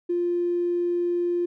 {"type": "tone with tanh clipping", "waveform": "triangle", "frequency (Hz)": 349.2, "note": "F4", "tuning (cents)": 0, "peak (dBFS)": -21, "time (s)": [0.09, 1.46], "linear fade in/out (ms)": 10, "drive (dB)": 2, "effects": []}